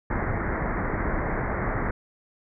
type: low-pass noise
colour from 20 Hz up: pink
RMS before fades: -27 dBFS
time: 0.1-1.91 s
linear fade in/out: 5 ms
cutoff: 2100 Hz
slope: 96 dB/octave
effects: none